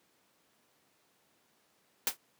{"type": "noise with exponential decay", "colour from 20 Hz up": "white", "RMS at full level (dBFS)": -25, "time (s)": [2.07, 2.17], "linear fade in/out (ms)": 1, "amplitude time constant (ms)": 20, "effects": ["pink hiss -70 dBFS RMS until 2.39 s", "high-pass 200 Hz 12 dB/octave"]}